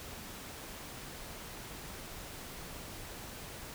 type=silence; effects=pink hiss -46 dBFS RMS until 3.74 s

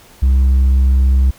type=tone with hard clipping; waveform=triangle; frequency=65.7 Hz; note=C2; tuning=8 cents sharp; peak=-7 dBFS; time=0.22-1.31 s; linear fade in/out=10 ms; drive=1 dB; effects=pink hiss -44 dBFS RMS until 1.38 s

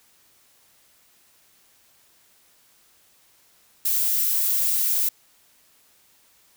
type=noise; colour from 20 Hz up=violet; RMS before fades=-22 dBFS; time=3.85-5.09 s; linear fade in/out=5 ms; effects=white hiss -59 dBFS RMS until 6.56 s

